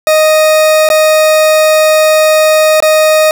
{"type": "tone with dropouts", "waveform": "40% pulse", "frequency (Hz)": 622.3, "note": "D#5", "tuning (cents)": 0, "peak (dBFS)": -4, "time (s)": [0.07, 3.31], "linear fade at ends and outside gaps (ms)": 1, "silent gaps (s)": [[0.889, 0.901], [2.803, 2.824]], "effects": []}